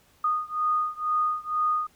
sine beating tone pair, 1233 / 1235.1 Hz, D#6 / D#6, -16 / -13 cents, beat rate 2.1 Hz, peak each -26 / -27 dBFS, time 0.24-1.87 s, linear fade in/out 5 ms, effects pink hiss -61 dBFS RMS until 1.95 s

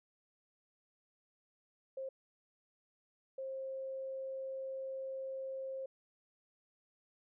sine tone bursts at uneven times, 532 Hz, C5, 29 cents sharp, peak -39 dBFS, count 2, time 1.97-2.09 / 3.38-5.86 s, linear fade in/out 5 ms, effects none

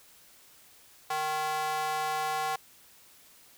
square tone with high-pass filter, 154.4 Hz, D#3, 13 cents flat, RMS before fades -31 dBFS, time 1.1-2.56 s, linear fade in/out 5 ms, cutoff 840 Hz, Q 2.9, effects white hiss -57 dBFS RMS until 3.57 s

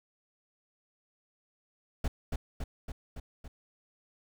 brown noise with echo, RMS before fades -29 dBFS, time 2.04-2.08 s, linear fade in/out 5 ms, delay 280 ms, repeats 5, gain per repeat -3 dB, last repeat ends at 3.48 s, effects none

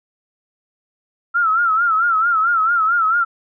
sine tone with vibrato, 1347 Hz, E6, 37 cents sharp, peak -13 dBFS, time 1.34-3.25 s, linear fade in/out 20 ms, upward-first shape sine, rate 4.5 Hz, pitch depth 100 cents each way, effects none

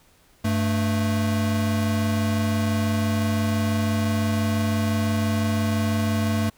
square tone pair together, 98.2 / 220.5 Hz, G2 / A3, +4 / +4 cents, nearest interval octave + major second, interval 1400 cents, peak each -24 dBFS, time 0.44-6.5 s, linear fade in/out 10 ms, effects pink hiss -58 dBFS RMS until 6.57 s

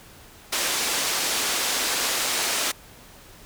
white band-pass noise, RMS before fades -25 dBFS, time 0.52-2.72 s, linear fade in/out 10 ms, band 260 to 7800 Hz, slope 12 dB/octave, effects pink hiss -48 dBFS RMS until 3.45 s

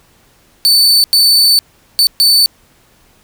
40% pulse tone bursts at uneven times, 4516 Hz, C#8, 31 cents sharp, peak -5 dBFS, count 4, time 0.65-1.04 / 1.13-1.59 / 1.99-2.07 / 2.2-2.46 s, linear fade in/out 0 ms, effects pink hiss -50 dBFS RMS until 3.23 s

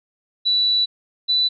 sine tone pair in turn, 3951 / 3978 Hz, B7 / B7, 0 / +12 cents, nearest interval unison, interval 12 cents, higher second, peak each -15 dBFS, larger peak neither, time 0.45-0.86 / 1.28-1.49 s, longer first, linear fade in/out 20 ms, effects none

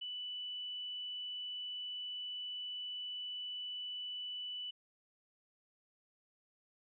sine tone, 2975 Hz, F#7, 9 cents sharp, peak -40 dBFS, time 0.01-4.71 s, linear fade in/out 10 ms, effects none

